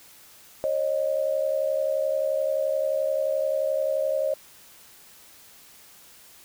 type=tone pair together; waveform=sine; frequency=544 / 615.5 Hz; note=C#5 / D#5; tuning=-33 / -19 cents; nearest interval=major second; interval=214 cents; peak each=-25 dBFS; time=0.64-4.34 s; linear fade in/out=0 ms; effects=white hiss -51 dBFS RMS until 6.44 s